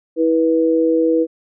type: tone pair together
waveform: sine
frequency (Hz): 325.1 / 487.9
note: E4 / B4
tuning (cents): -24 / -21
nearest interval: perfect fifth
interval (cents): 703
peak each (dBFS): -15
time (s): 0.16-1.27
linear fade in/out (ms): 50
effects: none